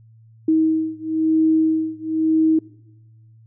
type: beating tone pair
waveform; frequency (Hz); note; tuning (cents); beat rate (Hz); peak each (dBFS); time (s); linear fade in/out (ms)
sine; 317.4 / 318.4; D#4 / D#4; +35 / +40; 1; -18 / -19; 0.48-2.59; 5
effects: noise-tail reverb RT60 1.0 s tail -21 dB re dry + added 112 Hz sine -46 dBFS peak until 3.46 s